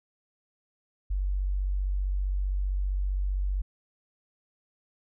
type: tone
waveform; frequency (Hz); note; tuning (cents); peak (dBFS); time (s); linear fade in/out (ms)
sine; 47.66; G1; -48; -25; 1.1-3.62; 10
effects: none